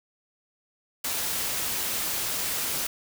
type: noise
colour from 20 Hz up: white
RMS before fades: -29 dBFS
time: 1.04-2.87 s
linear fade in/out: 5 ms
effects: none